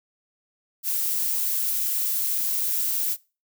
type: noise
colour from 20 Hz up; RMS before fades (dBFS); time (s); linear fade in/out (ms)
violet; -25; 0.83-3.17; 50
effects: noise-tail reverb RT60 0.3 s tail -21 dB re dry